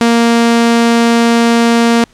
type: tone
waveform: sawtooth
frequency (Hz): 233.1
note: A#3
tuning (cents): 0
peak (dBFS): -3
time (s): 0.01-2.04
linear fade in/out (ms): 0
effects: pink hiss -48 dBFS RMS until 2.13 s + low-pass 8000 Hz 12 dB/octave